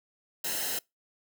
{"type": "noise with comb filter", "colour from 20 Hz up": "white", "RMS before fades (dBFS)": -32, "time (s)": [0.44, 0.79], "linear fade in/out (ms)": 5, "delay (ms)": 0.86, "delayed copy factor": -0.7, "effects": ["noise-tail reverb RT60 0.2 s tail -25 dB re dry"]}